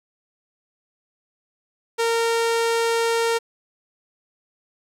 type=tone with low-pass filter; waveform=sawtooth; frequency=460.6 Hz; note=A#4; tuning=21 cents flat; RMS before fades=-21 dBFS; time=1.98-3.39 s; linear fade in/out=20 ms; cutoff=9700 Hz; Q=0.8; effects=9-bit